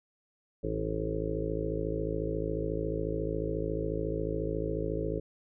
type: harmonic tone with a mistuned harmonic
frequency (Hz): 54.1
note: A1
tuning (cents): -29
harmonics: 1 / 2 / 3 / 5 / 6 / 7 / 8 / 9 / 10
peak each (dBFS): -37 / -40 / -38 / -42 / -38 / -41 / -35 / -43 / -39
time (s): 0.63-5.2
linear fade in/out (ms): 10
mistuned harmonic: 5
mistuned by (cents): +21
effects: none